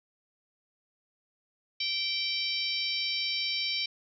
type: harmonic tone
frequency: 775 Hz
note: G5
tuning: 20 cents flat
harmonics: 3 / 4 / 5 / 6 / 7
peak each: -35 / -35 / -35 / -35 / -35 dBFS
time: 1.8-3.86 s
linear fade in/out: 5 ms
effects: none